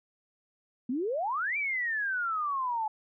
sine exponential two-way sweep, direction up then down, 233.1 to 2369 to 849 Hz, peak -28 dBFS, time 0.89-2.88 s, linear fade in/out 5 ms, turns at 1.57 s, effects none

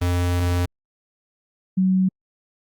square / sine tone pair in turn, 88.4 / 187.31 Hz, F2 / F#3, +22 / +22 cents, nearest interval octave + minor second, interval 1300 cents, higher second, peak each -19 / -15 dBFS, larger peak second, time 0.01-0.66 / 1.77-2.09 s, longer first, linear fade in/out 10 ms, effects Opus 32 kbps

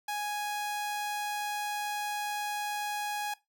sawtooth tone, 830.6 Hz, G#5, in tune, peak -28 dBFS, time 0.08-3.34 s, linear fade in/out 5 ms, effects noise-tail reverb RT60 0.2 s tail -19 dB re dry

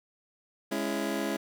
25% pulse chord, C# minor, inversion second, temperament just, 207.9 / 277.2 / 332.6 Hz, G#3 / C#4 / E4, +2 / 0 / +16 cents, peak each -30 dBFS, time 0.71-1.37 s, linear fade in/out 10 ms, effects none

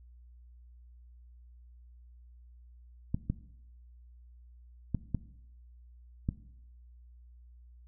clicks, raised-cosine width 5 ms, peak -17 dBFS, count 5, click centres 3.145 / 3.3 / 4.947 / 5.147 / 6.289 s, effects noise-tail reverb RT60 0.8 s tail -17 dB re dry + added 60 Hz sine -52 dBFS peak until 7.87 s

